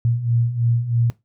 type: beating tone pair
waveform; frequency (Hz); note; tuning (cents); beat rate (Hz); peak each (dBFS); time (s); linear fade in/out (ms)
sine; 115.8 / 118.9; A#2 / A#2; -11 / +35; 3.1; -23 / -18; 0.05-1.1; 0
effects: noise-tail reverb RT60 0.2 s tail -19 dB re dry